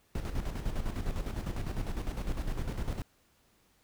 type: noise with tremolo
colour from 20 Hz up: brown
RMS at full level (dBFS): -32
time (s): 0.15-3.02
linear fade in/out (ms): 2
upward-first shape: square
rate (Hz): 9.9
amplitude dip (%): 55
effects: pink hiss -68 dBFS RMS until 3.83 s